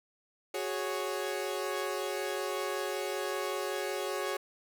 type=chord; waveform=sawtooth; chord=F# suspended second; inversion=none; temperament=equal; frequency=370 / 415.3 / 554.4 Hz; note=F#4 / G#4 / C#5; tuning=0 / 0 / 0 cents; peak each=-33 dBFS; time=0.54-4.37 s; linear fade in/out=5 ms; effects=none